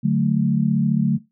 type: chord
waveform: sine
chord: D major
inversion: none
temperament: equal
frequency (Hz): 146.83 / 185 / 220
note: D3 / F#3 / A3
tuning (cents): 0 / 0 / 0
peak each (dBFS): -20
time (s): 0.03-1.18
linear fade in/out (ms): 20
effects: noise-tail reverb RT60 0.2 s tail -19 dB re dry